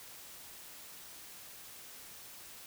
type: silence
effects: white hiss -51 dBFS RMS until 2.66 s